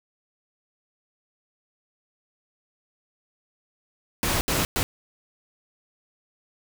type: noise bursts at uneven times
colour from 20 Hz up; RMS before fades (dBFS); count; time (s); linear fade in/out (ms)
pink; -24; 3; 4.23-4.41 / 4.48-4.65 / 4.76-4.83; 0
effects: none